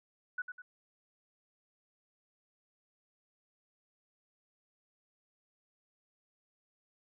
sine tone with echo, 1480 Hz, F#6, in tune, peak -33 dBFS, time 0.38-0.42 s, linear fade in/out 5 ms, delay 100 ms, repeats 2, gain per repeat -7 dB, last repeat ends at 0.62 s, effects none

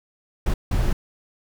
brown noise bursts at uneven times, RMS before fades -20 dBFS, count 2, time 0.46-0.54 / 0.71-0.93 s, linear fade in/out 5 ms, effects none

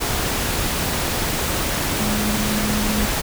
sine tone in noise, 210.8 Hz, G#3, 26 cents sharp, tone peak -22 dBFS, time 2-3.08 s, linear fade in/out 20 ms, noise pink, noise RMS -22 dBFS, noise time 0-3.22 s, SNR -3 dB, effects none

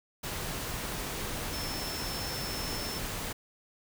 sine tone in noise, 5320 Hz, E8, 15 cents sharp, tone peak -39 dBFS, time 1.53-2.99 s, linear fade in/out 10 ms, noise pink, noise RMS -36 dBFS, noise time 0.23-3.33 s, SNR -6 dB, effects none

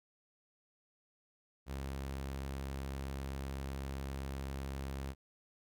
sawtooth tone, 67.8 Hz, C#2, 38 cents flat, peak -35 dBFS, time 1.66-5.15 s, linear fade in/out 50 ms, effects none

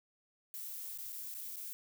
violet noise with dropouts, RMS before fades -44 dBFS, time 0.54-1.73 s, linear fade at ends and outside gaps 0 ms, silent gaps 0.976-0.986 / 1.122-1.127 / 1.342-1.349 / 1.56-1.567 s, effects none

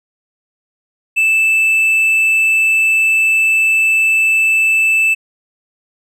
triangle tone, 2637 Hz, E7, in tune, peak -8 dBFS, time 1.16-5.15 s, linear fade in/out 20 ms, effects none

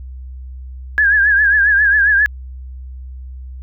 sine tone with vibrato, 1657 Hz, G#6, 4 cents flat, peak -9 dBFS, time 0.98-2.26 s, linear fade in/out 0 ms, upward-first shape triangle, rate 7.4 Hz, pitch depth 98 cents each way, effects added 64 Hz sine -28 dBFS peak until 3.62 s

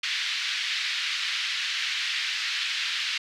white band-pass noise, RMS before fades -29 dBFS, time 0.03-3.18 s, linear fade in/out 5 ms, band 1700 to 4200 Hz, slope 24 dB/octave, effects none

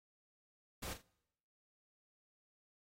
pink noise with echo, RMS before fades -44 dBFS, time 0.82-0.94 s, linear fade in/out 10 ms, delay 40 ms, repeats 2, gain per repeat -10 dB, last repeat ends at 1.02 s, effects noise-tail reverb RT60 0.9 s tail -26 dB re dry + AAC 48 kbps

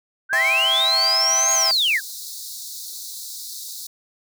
sine linear two-way sweep, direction up then down, 1482 to 6645 to 1482 Hz, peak -16 dBFS, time 0.29-2.01 s, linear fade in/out 50 ms, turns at 1.53 s
sawtooth chord, C major, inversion first, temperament equal with one note detuned, 652.8 / 784 / 1046.5 Hz, E5 / G5 / C6, -17 / 0 / 0 cents, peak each -24 dBFS, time 0.33-1.71 s, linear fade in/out 0 ms
pink high-pass noise, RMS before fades -34 dBFS, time 1.48-3.87 s, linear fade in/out 5 ms, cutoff 3800 Hz, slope 96 dB/octave
effects none

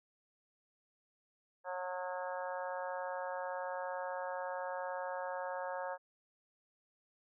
harmonic tone with a mistuned harmonic, 182.1 Hz, F#3, 27 cents flat, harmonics 3 / 4 / 5 / 6 / 7 / 8 / 9, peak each -41 / -45 / -43 / -50 / -50 / -53 / -48 dBFS, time 1.64-5.98 s, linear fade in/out 50 ms, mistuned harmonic 8, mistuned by -18 cents, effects none

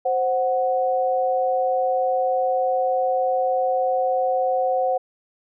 sine tone pair together, 523.3 / 740 Hz, C5 / F#5, 0 / 0 cents, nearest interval tritone, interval 600 cents, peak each -21 dBFS, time 0.05-4.98 s, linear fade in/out 10 ms, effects none

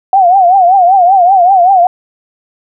sine tone with vibrato, 740 Hz, F#5, in tune, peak -3 dBFS, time 0.13-1.87 s, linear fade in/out 2 ms, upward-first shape triangle, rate 5.2 Hz, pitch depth 150 cents each way, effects none

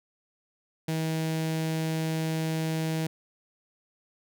sawtooth tone with notch filter, 160 Hz, D#3, 49 cents sharp, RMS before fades -29 dBFS, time 0.88-3.07 s, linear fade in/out 5 ms, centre 1200 Hz, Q 1.8, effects none

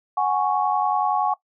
sine chord, F# suspended second, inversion none, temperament equal, 740 / 830.6 / 1108.7 Hz, F#5 / G#5 / C#6, 0 / 0 / 0 cents, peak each -23 / -22 / -24 dBFS, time 0.17-1.34 s, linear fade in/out 5 ms, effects noise-tail reverb RT60 0.1 s tail -20 dB re dry

